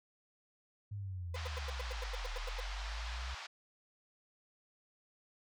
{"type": "linear two-way sweep", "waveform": "sine", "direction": "down then up", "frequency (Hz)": [104, 36.71, 65], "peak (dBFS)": -39, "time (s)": [0.91, 3.35], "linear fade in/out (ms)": 10, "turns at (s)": 2.35}
{"type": "tone bursts", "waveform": "35% pulse", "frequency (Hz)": 505, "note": "B4", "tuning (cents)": 39, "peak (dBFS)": -39, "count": 12, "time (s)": [1.34, 2.605], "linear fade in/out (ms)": 5, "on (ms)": 22, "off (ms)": 91}
{"type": "band-pass noise", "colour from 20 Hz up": "pink", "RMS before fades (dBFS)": -47, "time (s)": [1.35, 3.47], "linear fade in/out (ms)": 10, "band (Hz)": [770, 5400], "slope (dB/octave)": 24}
{"effects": []}